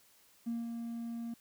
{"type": "tone with ADSR envelope", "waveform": "triangle", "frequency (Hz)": 232.7, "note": "A#3", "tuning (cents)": -3, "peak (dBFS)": -29, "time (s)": [0.46, 1.34], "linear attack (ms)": 19, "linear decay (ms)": 180, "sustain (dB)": -6, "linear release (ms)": 5, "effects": ["tanh soft clip ceiling -30 dBFS", "white hiss -65 dBFS RMS until 1.4 s"]}